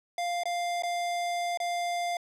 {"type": "tone with dropouts", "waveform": "square", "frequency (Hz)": 698.5, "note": "F5", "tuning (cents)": 0, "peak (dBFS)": -29, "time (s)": [0.18, 2.17], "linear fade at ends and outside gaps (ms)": 2, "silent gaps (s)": [[0.435, 0.455], [0.823, 0.834], [1.574, 1.601]], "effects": ["low-pass 9000 Hz 12 dB/octave"]}